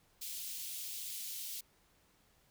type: high-pass noise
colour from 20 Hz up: white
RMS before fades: -43 dBFS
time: 0.21-1.61 s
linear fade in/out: 10 ms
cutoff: 2800 Hz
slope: 24 dB/octave
effects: pink hiss -70 dBFS RMS until 2.5 s